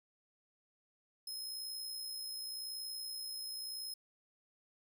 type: tone with amplitude modulation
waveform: sawtooth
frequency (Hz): 5140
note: E8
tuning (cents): -45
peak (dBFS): -37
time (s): 1.27-3.94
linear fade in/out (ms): 5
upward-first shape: sine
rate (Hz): 60.9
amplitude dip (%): 35
effects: none